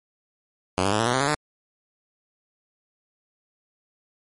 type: tone with pitch steps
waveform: 5% pulse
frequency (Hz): 92.7 / 99.35 / 106.48 / 114.13 / 122.32 / 131.1 / 140.51 / 150.59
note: F#2 / G2 / G#2 / A#2 / B2 / C3 / C#3 / D3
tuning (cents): +4 / +24 / +44 / -36 / -16 / +4 / +24 / +44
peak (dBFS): -9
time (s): 0.78-1.348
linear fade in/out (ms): 0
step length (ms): 71
effects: MP3 48 kbps